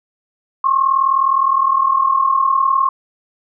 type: tone pair together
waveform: sine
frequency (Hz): 1070.4 / 1110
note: C6 / C#6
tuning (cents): +39 / +2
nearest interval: minor second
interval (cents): 63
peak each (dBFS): -13 / -17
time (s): 0.64-2.89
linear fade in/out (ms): 5
effects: none